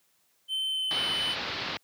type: tone with pitch glide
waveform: triangle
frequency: 3081 to 3023 Hz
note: G7 to F#7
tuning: -31 to +36 cents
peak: -26 dBFS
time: 0.48-1.36 s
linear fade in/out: 50 ms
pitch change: -33 cents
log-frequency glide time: 0.69-1.12 s
type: low-pass noise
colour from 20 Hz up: white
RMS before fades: -34 dBFS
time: 0.91-1.77 s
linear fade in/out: 0 ms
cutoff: 4600 Hz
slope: 48 dB/octave
effects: white hiss -69 dBFS RMS until 1.83 s + high-pass 80 Hz 12 dB/octave